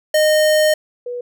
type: tone pair in turn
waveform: square / sine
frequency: 615 / 488.1 Hz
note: D#5 / B4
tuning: -20 / -20 cents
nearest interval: major third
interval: 400 cents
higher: first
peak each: -12 / -23 dBFS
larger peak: first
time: 0.14-0.74 / 1.06-1.21 s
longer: first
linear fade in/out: 5 ms
effects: none